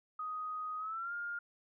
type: tone with pitch glide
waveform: sine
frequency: 1250 to 1411.2 Hz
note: D#6 to F6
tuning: +8 to +18 cents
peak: -37 dBFS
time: 0.19-1.39 s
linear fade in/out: 5 ms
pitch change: +210 cents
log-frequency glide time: 0.78-1.13 s
effects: none